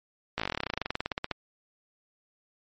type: slowing click train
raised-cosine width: 0.3 ms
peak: -13 dBFS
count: 26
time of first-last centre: 0.38-1.313 s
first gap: 17 ms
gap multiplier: 1.06
effects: MP3 32 kbps